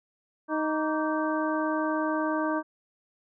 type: harmonic tone with a mistuned harmonic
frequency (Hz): 311.1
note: D#4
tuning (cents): 0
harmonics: 1 / 2 / 3 / 4 / 5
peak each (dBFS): -28 / -31 / -33 / -34 / -35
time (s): 0.48-2.63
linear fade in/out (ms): 50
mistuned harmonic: 4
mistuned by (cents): -120
effects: none